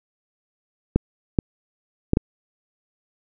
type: clicks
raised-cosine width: 3 ms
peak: -3 dBFS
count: 4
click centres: 0.96 / 1.388 / 2.134 / 2.171 s
effects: none